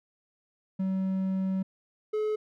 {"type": "tone pair in turn", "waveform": "triangle", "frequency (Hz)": [190, 427.9], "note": ["F#3", "A4"], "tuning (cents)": [46, -48], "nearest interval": "octave + major second", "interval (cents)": 1406, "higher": "second", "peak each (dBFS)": -24, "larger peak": "neither", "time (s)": [[0.79, 1.63], [2.13, 2.36]], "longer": "first", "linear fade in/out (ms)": 10, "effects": []}